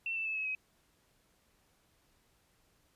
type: tone with pitch steps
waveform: sine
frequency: 2694 / 2654 / 2614 / 2575 / 2537 Hz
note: E7 / E7 / E7 / E7 / D#7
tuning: +37 / +11 / -15 / -41 / +33 cents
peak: -33 dBFS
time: 0.06-0.55 s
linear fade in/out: 2 ms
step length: 98 ms
effects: pink hiss -71 dBFS RMS until 2.95 s + resampled to 32000 Hz